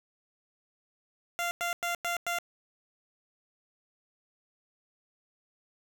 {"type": "tone bursts", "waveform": "15% pulse", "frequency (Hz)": 693, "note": "F5", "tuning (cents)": -14, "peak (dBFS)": -23, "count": 5, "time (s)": [1.39, 2.386], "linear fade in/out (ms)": 0, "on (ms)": 120, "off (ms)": 99, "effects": []}